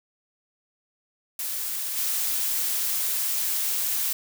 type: noise with level steps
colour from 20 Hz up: blue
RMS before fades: -30 / -26 dBFS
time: 1.39-4.13 s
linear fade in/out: 2 ms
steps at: 1.96 s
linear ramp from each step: 20 ms
effects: none